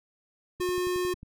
square tone, 360 Hz, F#4, 47 cents flat, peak -27 dBFS, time 0.6-1.14 s, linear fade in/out 10 ms
click train, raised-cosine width 5 ms, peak -31 dBFS, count 8, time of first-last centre 0.6-1.231 s, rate 11.1 Hz
effects none

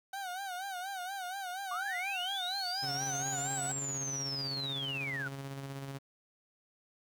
30% pulse tone with vibrato, 754 Hz, F#5, 32 cents sharp, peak -35 dBFS, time 0.13-3.72 s, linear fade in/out 5 ms, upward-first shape sine, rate 4.2 Hz, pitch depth 100 cents each way
sine linear two-way sweep, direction up then down, 1108.7 to 7970 to 1394 Hz, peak -35 dBFS, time 1.71-5.28 s, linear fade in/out 5 ms, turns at 3.64 s
sawtooth tone with tremolo, 137.3 Hz, C#3, 16 cents flat, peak -35 dBFS, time 2.82-5.99 s, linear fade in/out 20 ms, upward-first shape square, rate 16 Hz, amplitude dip 30%
effects 11-bit

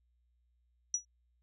sine tone with exponential decay, 5850 Hz, F#8, 21 cents flat, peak -25 dBFS, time 0.94-1.05 s, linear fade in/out 2 ms, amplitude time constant 22 ms, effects added 60 Hz sine -70 dBFS peak until 1.42 s

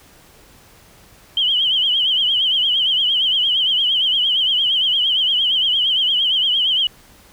sine tone with vibrato, 3085 Hz, G7, 28 cents flat, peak -14 dBFS, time 1.37-6.87 s, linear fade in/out 2 ms, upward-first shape triangle, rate 8.7 Hz, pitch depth 120 cents each way, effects pink hiss -48 dBFS RMS until 7.32 s

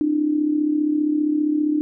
sine tone with amplitude modulation, 300.8 Hz, D4, 42 cents sharp, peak -14 dBFS, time 0.01-1.81 s, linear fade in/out 0 ms, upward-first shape sine, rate 35.1 Hz, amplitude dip 65%, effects none

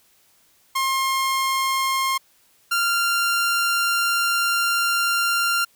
sawtooth tone pair in turn, 1067 / 1388.4 Hz, C6 / F6, +34 / -11 cents, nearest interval perfect fourth, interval 455 cents, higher second, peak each -16 / -15 dBFS, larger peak second, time 0.75-2.18 / 2.71-5.65 s, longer second, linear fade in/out 10 ms, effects white hiss -59 dBFS RMS until 5.75 s

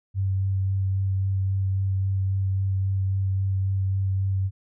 sine tone with vibrato, 96.3 Hz, G2, 30 cents flat, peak -21 dBFS, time 0.14-4.51 s, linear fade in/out 50 ms, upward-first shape sine, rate 3.7 Hz, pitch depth 12 cents each way, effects none

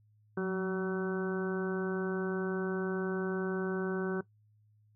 harmonic tone with a mistuned harmonic, 189 Hz, F#3, 37 cents sharp, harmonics 1 / 2 / 3 / 4 / 5 / 6 / 7 / 8, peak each -34 / -33 / -46 / -48 / -48 / -47 / -48 / -42 dBFS, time 0.37-4.21 s, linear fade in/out 5 ms, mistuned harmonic 1, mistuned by -48 cents, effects noise-tail reverb RT60 0.1 s tail -18 dB re dry + added 106 Hz sine -63 dBFS peak until 4.95 s

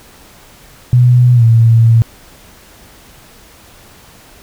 sine tone with pitch glide, 123.47 to 114.54 Hz, B2 to A#2, 0 to -30 cents, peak -4 dBFS, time 0.93-2.02 s, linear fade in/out 0 ms, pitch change -130 cents, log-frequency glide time 1.34-1.44 s, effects pink hiss -41 dBFS RMS until 4.42 s

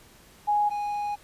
sine / triangle tone pair in turn, 830.6 / 826.1 Hz, G#5 / G#5, 0 / -9 cents, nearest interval unison, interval 9 cents, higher first, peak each -20 / -25 dBFS, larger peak first, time 0.47-0.7 / 0.7-1.16 s, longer second, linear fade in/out 20 ms, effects pink hiss -54 dBFS RMS until 1.23 s + resampled to 32000 Hz

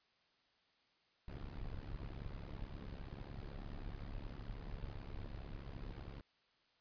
brown noise with amplitude modulation, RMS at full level -43 dBFS, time 1.28-6.21 s, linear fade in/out 2 ms, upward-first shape sine, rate 69.4 Hz, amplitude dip 90%, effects white hiss -75 dBFS RMS until 6.8 s + resampled to 11025 Hz

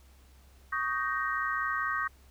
sine chord, Eb dominant seventh, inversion third, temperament just, 1120.1 / 1244.5 / 1555.6 / 1866.8 Hz, Db6 / Eb6 / G6 / Bb6, +18 / 0 / -14 / +2 cents, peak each -34 dBFS, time 0.72-2.08 s, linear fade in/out 10 ms, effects added 66 Hz sine -55 dBFS peak until 2.3 s + pink hiss -63 dBFS RMS until 2.3 s

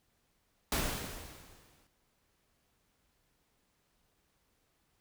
pink noise with exponential decay, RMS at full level -30 dBFS, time 0.72-1.87 s, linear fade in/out 2 ms, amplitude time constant 250 ms, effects pink hiss -75 dBFS RMS until 5 s

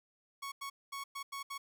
sawtooth tone bursts at uneven times, 1108.7 Hz, C#6, in tune, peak -36 dBFS, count 6, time 0.42-0.52 / 0.61-0.7 / 0.92-1.04 / 1.15-1.23 / 1.32-1.43 / 1.5-1.58 s, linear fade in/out 10 ms, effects none

